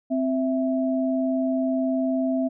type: tone pair together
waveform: sine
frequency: 261.2 / 657.7 Hz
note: C4 / E5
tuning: -3 / -4 cents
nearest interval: octave + major third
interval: 1599 cents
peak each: -22 / -26 dBFS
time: 0.1-2.49 s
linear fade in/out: 20 ms
effects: none